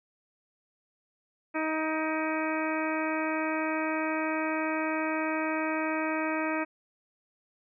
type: harmonic tone with a mistuned harmonic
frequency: 314.4 Hz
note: D#4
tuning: 18 cents sharp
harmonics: 1 / 2 / 3 / 4 / 5 / 6 / 7 / 8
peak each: -31 / -34 / -36 / -37 / -38 / -39 / -39 / -40 dBFS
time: 1.54-6.65 s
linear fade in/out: 20 ms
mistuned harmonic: 7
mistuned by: +56 cents
effects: none